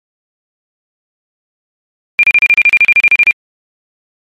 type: tone bursts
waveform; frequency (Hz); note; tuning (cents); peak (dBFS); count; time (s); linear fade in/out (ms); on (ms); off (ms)
sine; 2392; D7; +31; -3; 15; 2.19-3.31; 0; 42; 35
effects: MP3 64 kbps